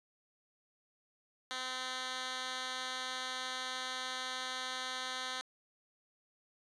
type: tone with band-pass filter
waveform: 10% pulse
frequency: 256.7 Hz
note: C4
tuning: 33 cents flat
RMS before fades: -40 dBFS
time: 1.51-5.41 s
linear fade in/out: 0 ms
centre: 3300 Hz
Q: 1.1
effects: resampled to 24000 Hz